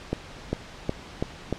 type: accelerating click train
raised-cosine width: 2 ms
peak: -11 dBFS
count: 5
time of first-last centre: 0.13-1.527 s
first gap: 400 ms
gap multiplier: 0.91
effects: pink hiss -43 dBFS RMS until 1.58 s + low-pass 5000 Hz 12 dB/octave